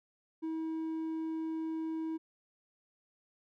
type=tone with hard clipping; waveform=sine; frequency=321.1 Hz; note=E4; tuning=45 cents flat; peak=-35 dBFS; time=0.42-2.18 s; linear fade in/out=20 ms; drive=3 dB; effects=none